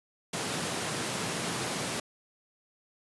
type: high-pass noise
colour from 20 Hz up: pink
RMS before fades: -33 dBFS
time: 0.33-2 s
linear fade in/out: 5 ms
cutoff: 120 Hz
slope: 24 dB/octave
effects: resampled to 24000 Hz